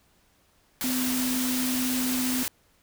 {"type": "tone in noise", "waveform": "sine", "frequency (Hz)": 254, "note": "B3", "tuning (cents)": 49, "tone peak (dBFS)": -26, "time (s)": [0.84, 2.43], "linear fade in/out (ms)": 0, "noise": "white", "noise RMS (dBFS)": -30, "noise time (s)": [0.81, 2.48], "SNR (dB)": 1, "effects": ["pink hiss -64 dBFS RMS until 2.82 s"]}